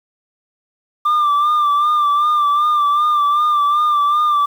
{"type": "tone with vibrato", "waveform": "sine", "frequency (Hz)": 1186, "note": "D6", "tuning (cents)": 17, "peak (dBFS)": -9, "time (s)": [1.05, 4.46], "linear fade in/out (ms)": 10, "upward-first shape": "sine", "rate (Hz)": 2.6, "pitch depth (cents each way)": 44, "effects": ["tanh soft clip ceiling -11 dBFS", "7-bit"]}